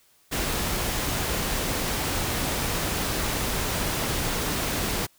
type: noise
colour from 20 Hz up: pink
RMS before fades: -27 dBFS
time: 0.31-5.07 s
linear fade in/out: 20 ms
effects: white hiss -61 dBFS RMS until 5.18 s